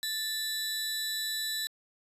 sawtooth tone pair together, 1760 / 3951 Hz, A6 / B7, 0 / 0 cents, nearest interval octave + major second, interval 1400 cents, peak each -34 / -29 dBFS, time 0.03-1.67 s, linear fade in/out 0 ms, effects resampled to 32000 Hz

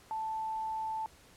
sine tone, 880 Hz, A5, in tune, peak -33 dBFS, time 0.11-1.06 s, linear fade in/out 0 ms, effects pink hiss -59 dBFS RMS until 1.36 s + low-pass 12000 Hz 12 dB/octave

